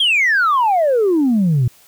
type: exponential sweep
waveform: sine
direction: down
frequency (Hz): 3322 to 115.2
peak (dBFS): -10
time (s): 0-1.68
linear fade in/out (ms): 5
effects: tanh soft clip ceiling -9 dBFS + white hiss -49 dBFS RMS until 1.87 s